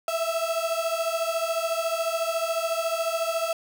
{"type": "beating tone pair", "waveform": "35% pulse", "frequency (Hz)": [653, 667], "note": ["E5", "E5"], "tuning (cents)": [-17, 20], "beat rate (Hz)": 14, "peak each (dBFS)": -26, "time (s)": [0.08, 3.53], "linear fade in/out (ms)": 2, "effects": []}